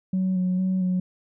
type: tone with vibrato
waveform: sine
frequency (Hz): 185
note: F#3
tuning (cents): 0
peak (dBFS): -19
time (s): 0.13-1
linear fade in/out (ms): 5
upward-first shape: square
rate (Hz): 2.2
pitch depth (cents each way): 19
effects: tanh soft clip ceiling -18 dBFS